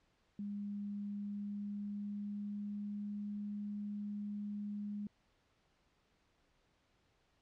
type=tone with pitch glide; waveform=sine; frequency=203.7 to 206.1 Hz; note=G#3 to G#3; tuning=-33 to -13 cents; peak=-39 dBFS; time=0.39-5.07 s; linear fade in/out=2 ms; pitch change=+20 cents; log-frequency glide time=1.09-3.38 s; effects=pink hiss -75 dBFS RMS until 7.41 s + low-pass 5000 Hz 12 dB/octave

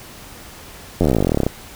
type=slowing click train; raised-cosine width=2 ms; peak=-3 dBFS; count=24; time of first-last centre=1.01-1.466 s; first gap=11 ms; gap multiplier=1.05; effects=pink hiss -39 dBFS RMS until 1.75 s

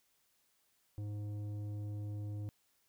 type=tone with tanh clipping; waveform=sine; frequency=103.83 Hz; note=G#2; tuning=in tune; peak=-40 dBFS; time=0.98-2.49 s; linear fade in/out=0 ms; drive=10 dB; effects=white hiss -75 dBFS RMS until 2.88 s

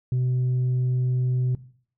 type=tone; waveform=sine; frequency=126.4 Hz; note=B2; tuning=41 cents sharp; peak=-18 dBFS; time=0.12-1.55 s; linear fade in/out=2 ms; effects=noise-tail reverb RT60 0.5 s tail -18 dB re dry + tanh soft clip ceiling -19 dBFS

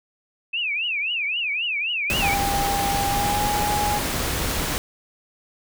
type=tone with vibrato; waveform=sine; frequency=2562 Hz; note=E7; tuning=50 cents flat; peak=-22 dBFS; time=0.53-2.35 s; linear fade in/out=10 ms; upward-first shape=triangle; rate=3.8 Hz; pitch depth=260 cents each way
type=noise; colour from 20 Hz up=pink; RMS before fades=-25 dBFS; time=2.1-4.78 s; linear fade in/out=0 ms
type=tone with pitch glide; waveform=sine; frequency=800 to 828.2 Hz; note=G5 to G#5; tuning=+35 to -5 cents; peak=-22 dBFS; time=2.22-3.99 s; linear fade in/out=10 ms; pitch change=+60 cents; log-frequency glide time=3.06-3.43 s
effects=none

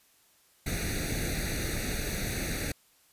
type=noise with comb filter; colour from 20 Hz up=pink; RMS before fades=-32 dBFS; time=0.66-2.72 s; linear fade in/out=5 ms; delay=0.48 ms; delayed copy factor=+0.9; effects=white hiss -64 dBFS RMS until 3.12 s + resampled to 32000 Hz

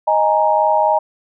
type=chord; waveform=sine; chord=D# suspended fourth; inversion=none; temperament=just; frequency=622.3 / 829.7 / 933.4 Hz; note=D#5 / G#5 / A#5; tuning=0 / -2 / +2 cents; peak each=-16 dBFS; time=0.07-0.99 s; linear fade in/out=10 ms; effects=none

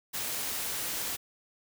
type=noise; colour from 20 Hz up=white; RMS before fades=-34 dBFS; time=0.13-1.17 s; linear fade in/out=20 ms; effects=none

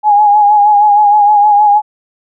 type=tone with vibrato; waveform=sine; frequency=830.6 Hz; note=G#5; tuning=in tune; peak=-4 dBFS; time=0.03-1.82 s; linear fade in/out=50 ms; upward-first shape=sine; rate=6.4 Hz; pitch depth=41 cents each way; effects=none

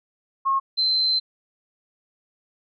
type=tone pair in turn; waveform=sine; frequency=1083 / 4089 Hz; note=C#6 / C8; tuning=-41 / -41 cents; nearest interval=octave + major seventh; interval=2300 cents; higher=second; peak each=-18 dBFS; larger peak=neither; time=0.45-0.6 / 0.77-1.2 s; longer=second; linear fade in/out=20 ms; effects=none

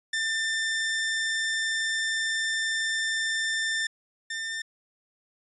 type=tone pair in turn; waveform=sawtooth; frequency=1789 / 1798.3 Hz; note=A6 / A6; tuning=+28 / +37 cents; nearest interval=unison; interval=9 cents; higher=second; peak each=-22 / -27 dBFS; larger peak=first; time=0.13-3.87 / 4.3-4.62 s; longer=first; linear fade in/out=5 ms; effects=resampled to 22050 Hz

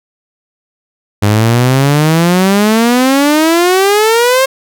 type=exponential sweep; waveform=sawtooth; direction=up; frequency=100.6 to 540 Hz; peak=-3 dBFS; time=1.22-4.46 s; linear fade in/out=10 ms; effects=none

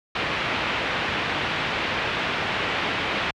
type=low-pass noise; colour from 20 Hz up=white; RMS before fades=-26 dBFS; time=0.15-3.31 s; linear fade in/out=5 ms; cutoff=3000 Hz; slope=24 dB/octave; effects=high-pass 60 Hz 12 dB/octave

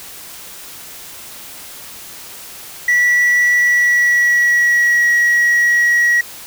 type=tone with pitch glide; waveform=sine; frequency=1949 to 1912.2 Hz; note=B6 to A#6; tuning=-23 to +44 cents; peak=-7 dBFS; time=2.88-6.21 s; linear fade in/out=5 ms; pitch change=-33 cents; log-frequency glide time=3.57-5.09 s; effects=tanh soft clip ceiling -9 dBFS + white hiss -34 dBFS RMS until 6.46 s

